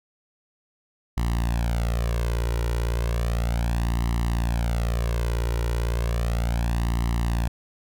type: tone with flanger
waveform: sawtooth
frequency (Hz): 58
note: A#1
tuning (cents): -8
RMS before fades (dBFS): -24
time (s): 1.17-7.48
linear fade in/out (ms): 5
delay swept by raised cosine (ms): 1 to 2.1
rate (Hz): 0.34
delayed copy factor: +0.8
effects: none